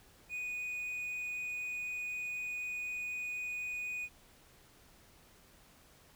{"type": "tone", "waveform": "triangle", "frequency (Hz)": 2476, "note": "D#7", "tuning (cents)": -9, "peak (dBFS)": -35, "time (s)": [0.29, 4.09], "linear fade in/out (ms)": 50, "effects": ["pink hiss -62 dBFS RMS until 6.15 s"]}